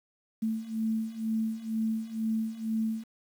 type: beating tone pair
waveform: sine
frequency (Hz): 220.4 / 222.5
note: A3 / A3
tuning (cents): +3 / +20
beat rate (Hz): 2.1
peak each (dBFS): -33 / -30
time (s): 0.42-3.04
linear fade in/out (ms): 10
effects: 9-bit